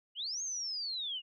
sine linear two-way sweep, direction up then down, 2794 to 6530 to 2794 Hz, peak -35 dBFS, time 0.15-1.22 s, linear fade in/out 50 ms, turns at 0.42 s, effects none

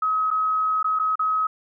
sine tone with dropouts, 1274 Hz, D#6, 41 cents sharp, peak -19 dBFS, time 0.02-1.47 s, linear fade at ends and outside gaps 5 ms, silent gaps 0.305-0.311 / 0.829-0.843 / 0.99-0.996 / 1.156-1.193 s, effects none

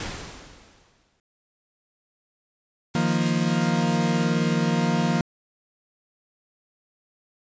pink noise with exponential decay, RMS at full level -30 dBFS, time 0-1.2 s, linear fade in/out 2 ms, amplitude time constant 260 ms
white noise bursts, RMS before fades -39 dBFS, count 10, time 2.94-4.237 s, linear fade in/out 5 ms, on 100 ms, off 33 ms
40% pulse chord, Eb suspended second, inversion none, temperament equal, 155.56 / 174.61 / 233.1 Hz, Eb3 / F3 / Bb3, 0 / 0 / 0 cents, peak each -25 / -23 / -24 dBFS, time 2.95-5.21 s, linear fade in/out 2 ms
effects resampled to 16000 Hz

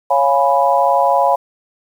sine chord, C# dominant seventh, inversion none, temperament equal, 554.4 / 698.5 / 830.6 / 987.8 Hz, C#5 / E#5 / G#5 / B5, 0 / 0 / 0 / 0 cents, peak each -16 dBFS, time 0.1-1.36 s, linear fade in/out 10 ms, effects 7-bit

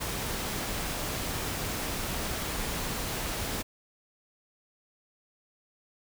pink noise, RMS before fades -33 dBFS, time 0-3.63 s, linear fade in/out 20 ms, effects none

